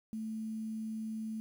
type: tone with quantisation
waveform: sine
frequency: 220 Hz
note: A3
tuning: in tune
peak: -36 dBFS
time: 0.13-1.4 s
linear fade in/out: 0 ms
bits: 10
effects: none